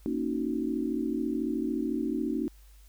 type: chord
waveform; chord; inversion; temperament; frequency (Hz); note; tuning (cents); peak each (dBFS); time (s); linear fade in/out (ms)
sine; D# minor seventh; second; equal; 233.1 / 277.2 / 311.1 / 370; A#3 / C#4 / D#4 / F#4; 0 / 0 / 0 / 0; -33 / -32 / -32 / -36; 0.06-2.48; 0
effects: added 50 Hz sine -51 dBFS peak until 2.88 s + white hiss -63 dBFS RMS until 2.88 s